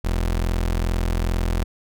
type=tone; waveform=30% pulse; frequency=42.41 Hz; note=E1; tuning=50 cents sharp; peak=-17 dBFS; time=0.04-1.64 s; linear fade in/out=10 ms; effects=none